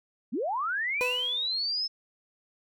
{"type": "linear sweep", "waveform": "sine", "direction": "up", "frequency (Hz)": [183.7, 5274], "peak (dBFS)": -27, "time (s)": [0.32, 1.88], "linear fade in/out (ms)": 20}
{"type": "tone with exponential decay", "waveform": "30% pulse", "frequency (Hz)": 497.6, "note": "B4", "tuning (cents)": 13, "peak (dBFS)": -23, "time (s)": [1.01, 1.57], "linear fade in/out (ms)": 0, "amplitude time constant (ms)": 120}
{"effects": []}